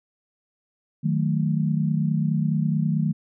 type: chord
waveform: sine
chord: D# diminished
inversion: none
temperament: equal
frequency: 155.56 / 185 / 220 Hz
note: D#3 / F#3 / A3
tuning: 0 / 0 / 0 cents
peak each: -22 / -26 / -26 dBFS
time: 1.03-3.13 s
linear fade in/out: 20 ms
effects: none